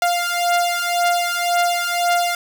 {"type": "beating tone pair", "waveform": "sawtooth", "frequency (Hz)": [698.5, 700.4], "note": ["F5", "F5"], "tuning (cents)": [0, 5], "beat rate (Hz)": 1.9, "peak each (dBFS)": -16, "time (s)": [0.02, 2.35], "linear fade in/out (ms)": 2, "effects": []}